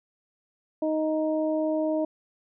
harmonic tone, 312 Hz, D#4, 5 cents sharp, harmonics 1 / 2 / 3, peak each -26 / -26 / -39 dBFS, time 0.82-2.05 s, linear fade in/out 5 ms, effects none

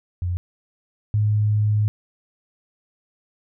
sine tone pair in turn, 88.9 / 105.72 Hz, F2 / G#2, +31 / +31 cents, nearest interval minor third, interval 300 cents, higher second, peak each -21 / -16 dBFS, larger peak second, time 0.22-0.37 / 1.14-1.88 s, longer second, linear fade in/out 0 ms, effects none

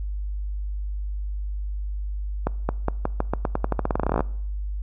accelerating click train, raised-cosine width 1 ms, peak -8 dBFS, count 24, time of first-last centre 2.47-4.206 s, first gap 220 ms, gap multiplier 0.88, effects noise-tail reverb RT60 0.7 s tail -23 dB re dry + added 50 Hz sine -26 dBFS peak until 4.82 s

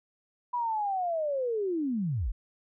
sine linear sweep, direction down, 987.8 to 32.83 Hz, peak -27 dBFS, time 0.53-2.32 s, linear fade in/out 10 ms, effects none

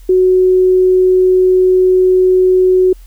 sine tone, 370 Hz, F#4, in tune, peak -6 dBFS, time 0.09-2.93 s, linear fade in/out 5 ms, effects added 42 Hz sine -33 dBFS peak until 3.06 s + white hiss -50 dBFS RMS until 3.06 s

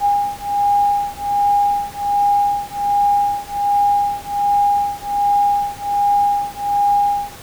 sine beating tone pair, 813 / 814.3 Hz, G#5 / G#5, -37 / -34 cents, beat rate 1.3 Hz, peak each -17 dBFS, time 0-7.36 s, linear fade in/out 50 ms, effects pink hiss -37 dBFS RMS until 7.42 s

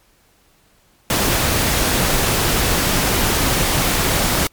pink noise, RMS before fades -17 dBFS, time 1.1-4.47 s, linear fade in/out 2 ms, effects pink hiss -56 dBFS RMS until 4.52 s + MP3 96 kbps

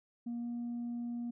sine tone with pitch glide, 236.9 to 238.3 Hz, A#3 to A#3, +28 to +38 cents, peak -34 dBFS, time 0.26-1.31 s, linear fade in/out 10 ms, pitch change +10 cents, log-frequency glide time 0.4-0.46 s, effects tanh soft clip ceiling -34 dBFS

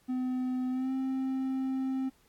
triangle tone with pitch glide, 254.4 to 263.7 Hz, C4 to C4, -48 to +14 cents, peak -27 dBFS, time 0.08-2.1 s, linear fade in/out 20 ms, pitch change +62 cents, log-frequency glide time 0.7-0.92 s, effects pink hiss -67 dBFS RMS until 2.28 s + AAC 64 kbps

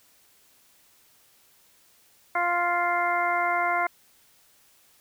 harmonic tone, 349.3 Hz, F4, in tune, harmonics 1 / 2 / 3 / 4 / 5 / 6, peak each -37 / -26 / -28 / -29 / -37 / -29 dBFS, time 2.35-3.87 s, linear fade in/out 5 ms, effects white hiss -60 dBFS RMS until 5 s

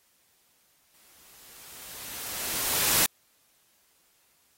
white noise with exponential growth, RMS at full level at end -21 dBFS, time 0.94-3.06 s, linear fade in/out 1 ms, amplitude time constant 460 ms, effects white hiss -66 dBFS RMS until 4.57 s + AAC 48 kbps

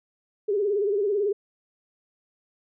sine tone with vibrato, 406.9 Hz, G#4, 35 cents flat, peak -21 dBFS, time 0.48-1.33 s, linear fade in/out 10 ms, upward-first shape sine, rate 18 Hz, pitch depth 93 cents each way, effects none

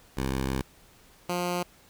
10% pulse tone pair in turn, 66.3 / 177 Hz, C2 / F3, +23 / +23 cents, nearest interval octave + perfect fourth, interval 1700 cents, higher second, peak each -19 dBFS, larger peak neither, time 0.17-0.62 / 1.29-1.63 s, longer first, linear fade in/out 5 ms, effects pink hiss -57 dBFS RMS until 1.89 s

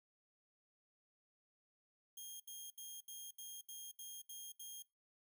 5% pulse tone bursts, 3232 Hz, G#7, 48 cents flat, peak -40 dBFS, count 9, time 2.17-4.824 s, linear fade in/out 5 ms, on 230 ms, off 73 ms, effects noise-tail reverb RT60 0.2 s tail -20 dB re dry

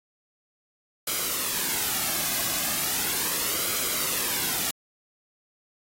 white noise with flanger, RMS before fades -27 dBFS, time 1.07-4.71 s, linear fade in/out 5 ms, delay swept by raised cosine 1.1 to 2.2 ms, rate 0.37 Hz, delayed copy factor -0.5, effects AAC 48 kbps

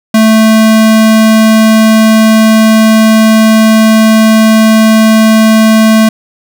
square tone, 220 Hz, A3, in tune, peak -3 dBFS, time 0.14-6.09 s, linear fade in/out 5 ms, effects none

